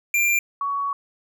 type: tone pair in turn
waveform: square / sine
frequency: 2378 / 1122.3 Hz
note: D7 / C#6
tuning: +21 / +21 cents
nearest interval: octave + minor second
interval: 1300 cents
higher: first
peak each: -18 / -22 dBFS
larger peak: first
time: 0.14-0.39 / 0.61-0.93 s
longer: second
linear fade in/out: 2 ms
effects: none